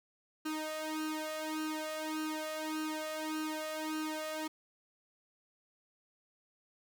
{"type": "tone with flanger", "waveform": "sawtooth", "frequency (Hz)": 311.1, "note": "D#4", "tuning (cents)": 0, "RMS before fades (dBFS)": -38, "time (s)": [0.45, 4.48], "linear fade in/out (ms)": 10, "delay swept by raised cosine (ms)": [0.71, 1.53], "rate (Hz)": 1.7, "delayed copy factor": 0.95, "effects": []}